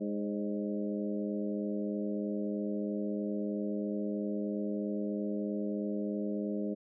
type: harmonic tone with a mistuned harmonic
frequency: 103.1 Hz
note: G#2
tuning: 12 cents flat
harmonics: 2 / 3 / 4 / 5 / 6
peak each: -34 / -38 / -40 / -42 / -44 dBFS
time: 0-6.75 s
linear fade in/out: 20 ms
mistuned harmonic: 5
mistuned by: +45 cents
effects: none